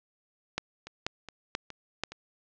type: two click trains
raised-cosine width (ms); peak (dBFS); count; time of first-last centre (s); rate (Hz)
0.2; -24 / -12; 4 / 4; 0.87-2.12 / 0.58-2.036; 2.4 / 2.06
effects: low-pass 6000 Hz 12 dB/octave